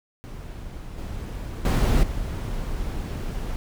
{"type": "noise with level steps", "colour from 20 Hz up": "brown", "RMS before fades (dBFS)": [-36, -32, -18, -29], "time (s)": [0.24, 3.56], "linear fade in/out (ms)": 0, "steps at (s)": [0.98, 1.65, 2.03], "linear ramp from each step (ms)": 2, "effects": []}